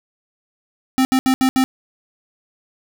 square tone bursts at uneven times, 261.4 Hz, C4, 1 cent flat, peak -13 dBFS, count 5, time 0.98-1.05 / 1.12-1.19 / 1.26-1.34 / 1.41-1.49 / 1.56-1.64 s, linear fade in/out 0 ms, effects none

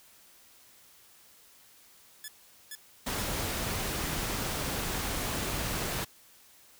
5% pulse tone bursts, 1718 Hz, A6, 42 cents flat, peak -28 dBFS, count 3, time 2.24-3.223 s, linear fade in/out 2 ms, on 41 ms, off 430 ms
pink noise, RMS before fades -33 dBFS, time 3.06-6.05 s, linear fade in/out 10 ms
effects white hiss -58 dBFS RMS until 6.79 s

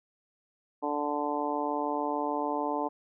harmonic tone, 146.83 Hz, D3, in tune, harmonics 2 / 3 / 4 / 5 / 6 / 7, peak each -34 / -36 / -36 / -36 / -33 / -37 dBFS, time 0.82-2.89 s, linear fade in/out 20 ms, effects none

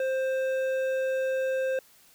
triangle tone with hard clipping, 525 Hz, C5, 6 cents sharp, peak -27 dBFS, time 0-1.79 s, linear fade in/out 2 ms, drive 13 dB, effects white hiss -58 dBFS RMS until 2.14 s

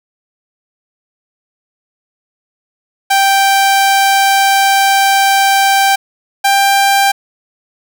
sawtooth tone pair in turn, 784 / 790.8 Hz, G5 / G5, 0 / +15 cents, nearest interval unison, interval 15 cents, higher second, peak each -4 dBFS, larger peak neither, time 3.1-5.96 / 6.44-7.12 s, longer first, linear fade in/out 10 ms, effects none

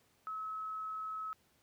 sine tone, 1289 Hz, E6, 39 cents flat, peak -38 dBFS, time 0.27-1.33 s, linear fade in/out 0 ms, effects pink hiss -71 dBFS RMS until 1.62 s + high-pass 80 Hz 12 dB/octave

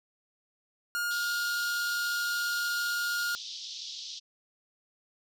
45% pulse tone, 1420 Hz, F6, 28 cents sharp, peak -29 dBFS, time 0.95-3.35 s, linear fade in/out 0 ms
pink band-pass noise, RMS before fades -41 dBFS, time 1.1-4.2 s, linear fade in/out 20 ms, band 3300 to 5800 Hz, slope 48 dB/octave
effects none

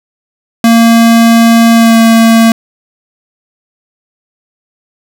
square tone with pitch glide, 230 to 227.1 Hz, A#3 to A#3, -23 to -45 cents, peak -3 dBFS, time 0.64-2.52 s, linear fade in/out 2 ms, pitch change -22 cents, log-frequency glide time 1.73-1.98 s, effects none

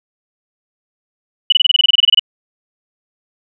sine tone bursts, 2960 Hz, F#7, in tune, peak -5 dBFS, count 15, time 1.5-2.195 s, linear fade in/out 5 ms, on 23 ms, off 25 ms, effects none

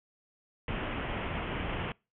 pink low-pass noise, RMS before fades -35 dBFS, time 0.68-1.92 s, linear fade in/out 2 ms, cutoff 3200 Hz, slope 96 dB/octave, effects noise-tail reverb RT60 0.3 s tail -26 dB re dry

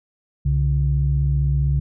sine tone pair together, 65.55 / 141 Hz, C2 / C#3, +4 / +30 cents, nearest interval octave + minor second, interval 1326 cents, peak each -18 dBFS, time 0.45-1.8 s, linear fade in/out 10 ms, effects tanh soft clip ceiling -9 dBFS

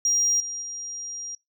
sine tone with level steps, 5700 Hz, F8, 34 cents sharp, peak -18 / -30 / -32 dBFS, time 0.05-1.35 s, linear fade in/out 2 ms, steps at 0.4 / 0.62 s, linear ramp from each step 2 ms, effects noise-tail reverb RT60 0.2 s tail -23 dB re dry + tanh soft clip ceiling -15 dBFS

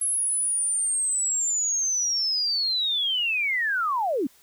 sine linear sweep, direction down, 10890 to 235.8 Hz, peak -22 dBFS, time 0.01-4.27 s, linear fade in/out 5 ms, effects white hiss -57 dBFS RMS until 4.42 s

